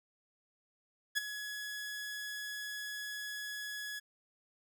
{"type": "tone with ADSR envelope", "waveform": "sawtooth", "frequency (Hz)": 1686, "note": "G#6", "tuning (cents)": 26, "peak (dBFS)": -24, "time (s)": [1.15, 4], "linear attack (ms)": 26, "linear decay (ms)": 16, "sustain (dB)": -12, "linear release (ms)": 18, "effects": []}